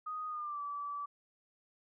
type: tone with pitch glide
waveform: sine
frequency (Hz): 1244.5 to 1154.5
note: D#6 to D6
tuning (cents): 0 to -30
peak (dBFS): -37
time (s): 0.06-1.06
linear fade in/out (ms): 10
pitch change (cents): -130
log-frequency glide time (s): 0.28-0.61
effects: none